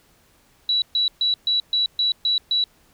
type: tone bursts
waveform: sine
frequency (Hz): 3925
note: B7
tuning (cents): -11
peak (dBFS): -17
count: 8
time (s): 0.69-2.64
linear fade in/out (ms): 2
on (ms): 130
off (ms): 130
effects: pink hiss -58 dBFS RMS until 2.93 s